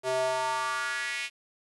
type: tone with high-pass filter sweep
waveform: square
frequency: 129.3 Hz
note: C3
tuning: 20 cents flat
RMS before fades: -30 dBFS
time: 0.03-1.3 s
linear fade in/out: 50 ms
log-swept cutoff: 500 to 2500 Hz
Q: 3.5
effects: resampled to 24000 Hz + 9-bit